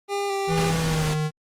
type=tone with vibrato; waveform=25% pulse; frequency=397.6 Hz; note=G4; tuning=25 cents sharp; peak=-20 dBFS; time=0.08-0.74 s; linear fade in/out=50 ms; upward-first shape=square; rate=2.3 Hz; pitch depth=17 cents each way
type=tone with pitch glide; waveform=square; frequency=163.8 to 153.72 Hz; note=E3 to D#3; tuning=-11 to -21 cents; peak=-23 dBFS; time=0.47-1.31 s; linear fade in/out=50 ms; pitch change=-110 cents; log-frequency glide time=0.77-1.09 s
type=noise; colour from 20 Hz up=pink; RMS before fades=-29 dBFS; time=0.56-1.15 s; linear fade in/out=20 ms
effects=low-pass 10000 Hz 12 dB/octave + Opus 32 kbps